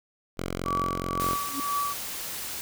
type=tone; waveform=5% pulse; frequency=44.69 Hz; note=F1; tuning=41 cents sharp; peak=-19 dBFS; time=0.37-1.36 s; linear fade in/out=20 ms
type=tone with tremolo; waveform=sine; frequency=1146 Hz; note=D6; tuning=43 cents flat; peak=-24 dBFS; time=0.65-1.94 s; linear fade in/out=20 ms; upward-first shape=triangle; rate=2 Hz; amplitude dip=80%
type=noise; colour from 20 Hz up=white; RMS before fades=-35 dBFS; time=1.2-2.61 s; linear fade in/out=0 ms
type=tone with exponential growth; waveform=sine; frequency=277.5 Hz; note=C#4; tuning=2 cents sharp; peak=-27 dBFS; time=1.43-1.6 s; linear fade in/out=2 ms; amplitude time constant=36 ms
effects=none